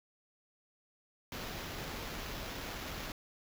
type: noise with sample-and-hold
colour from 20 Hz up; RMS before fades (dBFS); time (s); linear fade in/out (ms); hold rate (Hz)
pink; -42; 1.32-3.12; 2; 8820
effects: none